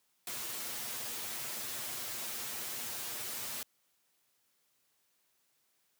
white noise with comb filter, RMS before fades -40 dBFS, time 0.27-3.63 s, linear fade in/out 2 ms, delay 8.3 ms, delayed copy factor +0.8, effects white hiss -75 dBFS RMS until 5.99 s + high-pass 100 Hz 12 dB/octave

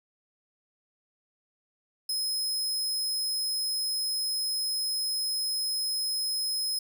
sawtooth tone, 5120 Hz, D#8, 49 cents sharp, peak -25 dBFS, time 2.09-6.79 s, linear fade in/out 5 ms, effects none

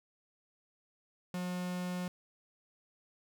45% pulse tone, 180 Hz, F#3, 47 cents flat, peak -35 dBFS, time 1.34-2.08 s, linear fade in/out 2 ms, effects none

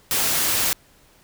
white noise, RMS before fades -21 dBFS, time 0.11-0.73 s, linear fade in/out 0 ms, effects pink hiss -55 dBFS RMS until 1.23 s

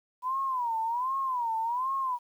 sine tone with vibrato, 983 Hz, B5, 8 cents flat, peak -27 dBFS, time 0.22-2.19 s, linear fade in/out 50 ms, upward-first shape sine, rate 1.3 Hz, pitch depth 170 cents each way, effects 10-bit

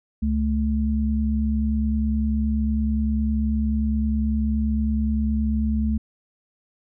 sine tone pair together, 69.3 / 217.4 Hz, C#2 / A3, 0 / -21 cents, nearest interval octave + minor sixth, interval 1979 cents, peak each -22 dBFS, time 0.22-5.98 s, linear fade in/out 10 ms, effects none

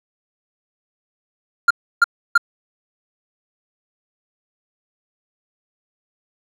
triangle tone bursts, 1396.9 Hz, F6, in tune, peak -6 dBFS, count 3, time 1.68-2.378 s, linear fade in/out 5 ms, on 26 ms, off 310 ms, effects none

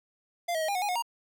square tone with pitch steps, 693 / 639 / 630 / 806 / 731 / 823 / 725 / 937 Hz, F5 / D#5 / D#5 / G5 / F#5 / G#5 / F#5 / A#5, -14 / +46 / +21 / +48 / -21 / -16 / -35 / +9 cents, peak -28 dBFS, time 0.48-1.024 s, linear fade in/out 10 ms, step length 68 ms, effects none

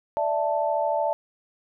sine chord, D suspended second, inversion none, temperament just, 587.3 / 660.7 / 881 Hz, D5 / E5 / A5, 0 / +4 / +2 cents, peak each -26 dBFS, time 0.17-1.13 s, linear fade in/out 0 ms, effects none

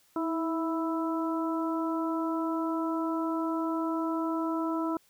harmonic tone with a mistuned harmonic, 329.6 Hz, E4, in tune, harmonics 1 / 2 / 3 / 4, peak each -29 / -37 / -36 / -37 dBFS, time 0.16-4.97 s, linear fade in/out 2 ms, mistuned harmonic 1, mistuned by -36 cents, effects white hiss -65 dBFS RMS until 5.09 s

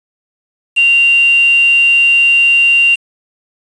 sine tone with quantisation, 2772 Hz, F7, 14 cents flat, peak -6 dBFS, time 0.76-2.96 s, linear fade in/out 20 ms, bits 4, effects resampled to 22050 Hz

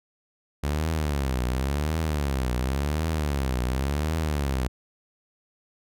sawtooth tone with vibrato, 70.3 Hz, C#2, 25 cents sharp, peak -20 dBFS, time 0.63-4.68 s, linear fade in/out 10 ms, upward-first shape triangle, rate 0.92 Hz, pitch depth 260 cents each way, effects none

